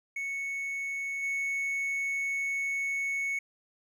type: tone with level steps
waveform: triangle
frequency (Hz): 2212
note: C#7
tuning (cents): -4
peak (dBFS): -30 / -27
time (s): 0.16-3.39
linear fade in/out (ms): 5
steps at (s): 1.22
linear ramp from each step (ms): 20
effects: none